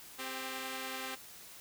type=tone pair together; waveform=5% pulse; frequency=261.6 / 397.6 Hz; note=C4 / G4; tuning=0 / +25 cents; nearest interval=perfect fifth; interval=725 cents; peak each=-29 / -32 dBFS; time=0.18-1.16 s; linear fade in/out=20 ms; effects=white hiss -52 dBFS RMS until 1.6 s

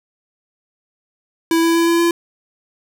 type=tone with pitch steps; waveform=square; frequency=330 / 332.5 / 335 / 337.5 / 340.1 Hz; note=E4 / E4 / E4 / E4 / F4; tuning=+2 / +15 / +28 / +41 / -46 cents; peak=-13 dBFS; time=1.51-2.11 s; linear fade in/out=2 ms; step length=120 ms; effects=none

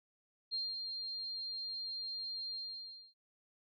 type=tone with ADSR envelope; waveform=sine; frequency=4198 Hz; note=C8; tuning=5 cents sharp; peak=-34 dBFS; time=0.51-3.14 s; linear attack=28 ms; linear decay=210 ms; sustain=-5 dB; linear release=600 ms; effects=none

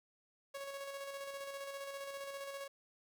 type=tone with tremolo; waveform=sawtooth; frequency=554.4 Hz; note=C#5; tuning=in tune; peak=-38 dBFS; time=0.54-2.68 s; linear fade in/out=10 ms; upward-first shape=square; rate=15 Hz; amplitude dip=35%; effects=none

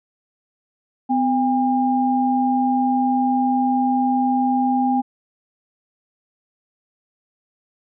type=tone pair together; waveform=sine; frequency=253.7 / 805.4 Hz; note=B3 / G5; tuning=+47 / +47 cents; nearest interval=octave + minor sixth; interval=2000 cents; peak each=-18 / -19 dBFS; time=1.09-5.02 s; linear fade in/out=20 ms; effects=none

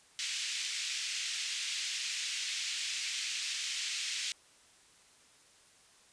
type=band-pass noise; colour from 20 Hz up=pink; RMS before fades=-37 dBFS; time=0.19-4.32 s; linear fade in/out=0 ms; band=2300 to 7500 Hz; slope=24 dB/octave; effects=white hiss -62 dBFS RMS until 6.12 s + resampled to 22050 Hz

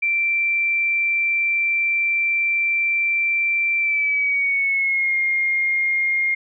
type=tone with pitch glide; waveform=sine; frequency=2349 to 2129 Hz; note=D7 to C7; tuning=0 to +30 cents; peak=-17 dBFS; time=0.02-6.35 s; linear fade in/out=10 ms; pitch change=-170 cents; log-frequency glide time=3.78-5.16 s; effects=none

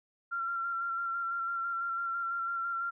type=tone with vibrato; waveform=sine; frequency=1370 Hz; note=F6; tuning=34 cents flat; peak=-31 dBFS; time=0.31-2.91 s; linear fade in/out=20 ms; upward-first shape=square; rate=6 Hz; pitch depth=19 cents each way; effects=none

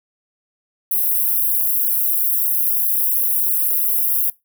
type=high-pass noise; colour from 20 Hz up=white; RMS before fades=-18 dBFS; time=0.91-4.3 s; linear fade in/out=5 ms; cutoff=11000 Hz; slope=48 dB/octave; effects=noise-tail reverb RT60 0.2 s tail -20 dB re dry

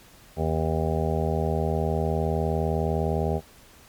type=harmonic tone; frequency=79.8 Hz; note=D#2; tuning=44 cents sharp; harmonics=1 / 2 / 3 / 5 / 6 / 7 / 8 / 9 / 10; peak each=-27 / -28 / -33 / -30 / -32 / -36 / -33 / -37 / -34 dBFS; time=0.36-3.41 s; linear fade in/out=50 ms; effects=pink hiss -52 dBFS RMS until 3.88 s + MP3 96 kbps

